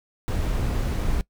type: noise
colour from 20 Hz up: brown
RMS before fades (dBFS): -24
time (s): 0.28-1.21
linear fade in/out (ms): 0
effects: noise-tail reverb RT60 0.1 s tail -21 dB re dry